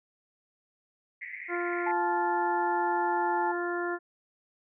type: band-pass noise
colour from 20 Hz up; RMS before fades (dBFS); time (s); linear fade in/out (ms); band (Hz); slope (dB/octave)
white; -41; 1.21-1.92; 10; 1900 to 2200; 96
type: harmonic tone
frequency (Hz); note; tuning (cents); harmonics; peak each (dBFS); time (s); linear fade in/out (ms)
349.2; F4; 0; 1 / 2 / 3 / 4 / 5; -31 / -37 / -39 / -36 / -38; 1.48-3.99; 50
type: tone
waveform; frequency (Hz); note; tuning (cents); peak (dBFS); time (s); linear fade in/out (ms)
sine; 870; A5; -20; -27; 1.86-3.52; 10
effects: none